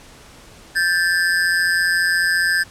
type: ring-modulated tone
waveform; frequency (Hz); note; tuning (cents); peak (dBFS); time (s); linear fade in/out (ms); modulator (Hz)
square; 1661.2; G#6; 0; -13; 0.75-2.64; 20; 87.3
effects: pink hiss -44 dBFS RMS until 2.7 s + low-pass 10000 Hz 12 dB/octave